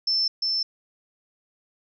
sine tone with echo, 5310 Hz, E8, 12 cents sharp, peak -20 dBFS, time 0.07-0.28 s, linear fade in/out 5 ms, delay 350 ms, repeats 1, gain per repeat -2 dB, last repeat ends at 0.63 s, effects none

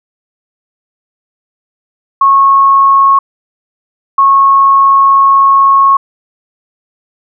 sine tone bursts at uneven times, 1096 Hz, C#6, 20 cents flat, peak -3 dBFS, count 2, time 2.21-3.19 / 4.18-5.97 s, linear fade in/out 5 ms, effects none

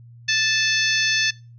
harmonic tone with a mistuned harmonic, 880 Hz, A5, in tune, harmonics 2 / 3 / 4 / 5 / 6 / 7, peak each -22 / -24 / -25 / -26 / -27 / -27 dBFS, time 0.28-1.31 s, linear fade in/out 10 ms, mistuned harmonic 3, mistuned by -15 cents, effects noise-tail reverb RT60 0.3 s tail -22 dB re dry + added 118 Hz sine -42 dBFS peak until 1.58 s

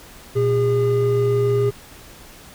triangle tone pair together, 120 / 406.8 Hz, B2 / G#4, -49 / -36 cents, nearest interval octave + major sixth, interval 2113 cents, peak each -18 / -15 dBFS, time 0.35-1.71 s, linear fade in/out 20 ms, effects pink hiss -43 dBFS RMS until 2.54 s

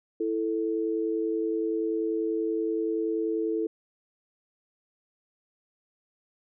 sine tone pair together, 329.8 / 440.2 Hz, E4 / A4, +1 / +1 cents, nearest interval perfect fourth, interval 500 cents, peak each -28 dBFS, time 0.2-3.67 s, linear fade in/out 5 ms, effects none

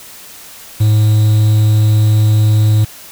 triangle tone with quantisation, 107.4 Hz, A2, 41 cents flat, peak -5 dBFS, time 0.8-2.85 s, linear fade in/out 10 ms, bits 5, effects white hiss -35 dBFS RMS until 3.11 s

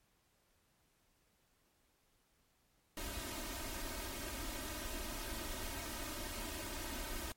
pink noise with comb filter, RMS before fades -43 dBFS, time 2.97-7.32 s, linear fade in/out 2 ms, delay 3.2 ms, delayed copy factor +1, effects pink hiss -75 dBFS RMS until 7.36 s + MP3 64 kbps

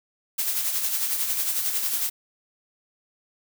blue noise with tremolo, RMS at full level -24 dBFS, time 0.38-2.1 s, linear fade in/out 10 ms, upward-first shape sine, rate 11 Hz, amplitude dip 45%, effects none

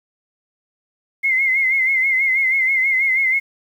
sine tone with vibrato, 2107 Hz, C7, 12 cents sharp, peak -14 dBFS, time 1.23-3.4 s, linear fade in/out 20 ms, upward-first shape sine, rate 6.2 Hz, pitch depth 62 cents each way, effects 8-bit

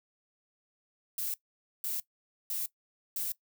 violet noise bursts, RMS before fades -34 dBFS, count 4, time 1.18-3.32 s, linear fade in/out 2 ms, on 160 ms, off 500 ms, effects noise-tail reverb RT60 0.1 s tail -19 dB re dry

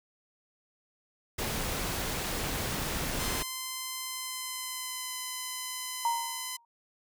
pink noise, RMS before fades -33 dBFS, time 1.38-3.43 s, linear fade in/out 10 ms
5% pulse tone with pitch glide, 1034 to 1016.8 Hz, C6 to C6, -21 to -50 cents, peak -23 dBFS, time 3.19-6.57 s, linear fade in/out 10 ms, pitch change -29 cents, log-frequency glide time 3.99-5.16 s
sine tone with exponential decay, 935 Hz, A#5, 5 cents sharp, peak -23 dBFS, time 6.05-6.65 s, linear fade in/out 2 ms, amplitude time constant 130 ms
effects none

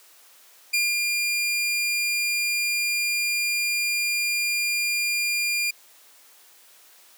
sawtooth tone with ADSR envelope, 2400 Hz, D7, 37 cents sharp, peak -16 dBFS, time 0.73-5.71 s, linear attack 11 ms, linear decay 200 ms, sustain -3 dB, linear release 9 ms, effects white hiss -53 dBFS RMS until 7.17 s + high-pass 400 Hz 12 dB/octave

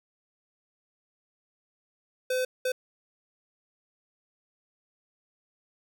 square tone bursts at uneven times, 510 Hz, C5, 44 cents flat, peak -26 dBFS, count 2, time 2.3-2.45 / 2.65-2.72 s, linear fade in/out 5 ms, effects none

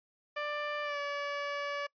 15% pulse tone with pitch glide, 591 to 573.2 Hz, D5 to D5, +11 to -42 cents, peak -27 dBFS, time 0.36-1.87 s, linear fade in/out 10 ms, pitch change -53 cents, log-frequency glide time 0.83-0.99 s, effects noise-tail reverb RT60 0.1 s tail -24 dB re dry + resampled to 11025 Hz

